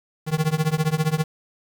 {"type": "tone with tremolo", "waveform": "square", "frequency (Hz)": 156.4, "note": "D#3", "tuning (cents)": 9, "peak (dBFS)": -16, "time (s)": [0.26, 1.26], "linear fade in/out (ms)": 50, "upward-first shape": "triangle", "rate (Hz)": 15, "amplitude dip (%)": 100, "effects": ["7-bit"]}